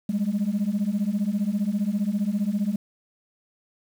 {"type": "beating tone pair", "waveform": "sine", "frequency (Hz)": [196.1, 211.1], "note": ["G3", "G#3"], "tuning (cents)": [1, 29], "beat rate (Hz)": 15, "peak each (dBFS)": [-24, -23], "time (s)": [0.09, 2.76], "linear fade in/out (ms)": 5, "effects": ["tanh soft clip ceiling -18 dBFS", "8-bit"]}